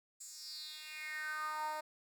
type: tone with high-pass filter sweep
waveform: 10% pulse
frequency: 307.4 Hz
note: D#4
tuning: 21 cents flat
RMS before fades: -43 dBFS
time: 0.2-1.81 s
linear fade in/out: 10 ms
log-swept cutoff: 7500 to 720 Hz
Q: 5.3
effects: none